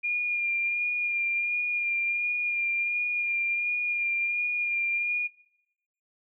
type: tone with vibrato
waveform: sine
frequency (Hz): 2412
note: D7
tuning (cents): +46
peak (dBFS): -25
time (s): 0.03-5.28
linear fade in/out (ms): 20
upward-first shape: sine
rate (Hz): 1.4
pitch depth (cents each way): 20
effects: noise-tail reverb RT60 0.8 s tail -19 dB re dry